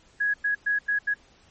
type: tone bursts at uneven times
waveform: sine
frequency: 1666 Hz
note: G#6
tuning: 5 cents sharp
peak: -21 dBFS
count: 5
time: 0.2-0.34 / 0.44-0.55 / 0.66-0.79 / 0.88-0.99 / 1.07-1.14 s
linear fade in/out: 10 ms
effects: pink hiss -58 dBFS RMS until 1.5 s + MP3 32 kbps